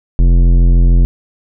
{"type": "tone with tanh clipping", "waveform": "sine", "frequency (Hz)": 43.33, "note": "F1", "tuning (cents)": -13, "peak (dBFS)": -7, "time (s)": [0.19, 1.05], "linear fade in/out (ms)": 0, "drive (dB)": 14, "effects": []}